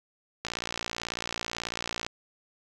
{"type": "click train", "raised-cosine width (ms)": 0.2, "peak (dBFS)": -14, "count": 95, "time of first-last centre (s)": [0.45, 2.065], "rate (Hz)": 58.2, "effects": []}